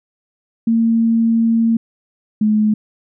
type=tone pair in turn; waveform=sine; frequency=228.1 / 213.6 Hz; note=A#3 / G#3; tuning=-37 / +49 cents; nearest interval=minor second; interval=114 cents; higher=first; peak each=-11 dBFS; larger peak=neither; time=0.67-1.77 / 2.41-2.74 s; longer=first; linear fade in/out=5 ms; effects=none